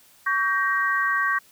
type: chord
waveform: sine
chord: G diminished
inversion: second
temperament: just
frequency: 1128.9 / 1568 / 1881.6 Hz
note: Db6 / G6 / Bb6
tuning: +31 / 0 / +16 cents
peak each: -24 / -24 / -25 dBFS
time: 0.26-1.39 s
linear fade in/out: 10 ms
effects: white hiss -55 dBFS RMS until 1.51 s